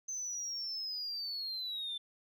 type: linear sweep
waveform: sine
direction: down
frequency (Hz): 6210 to 3520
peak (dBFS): -35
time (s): 0.08-1.98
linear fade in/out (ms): 10
effects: tanh soft clip ceiling -34 dBFS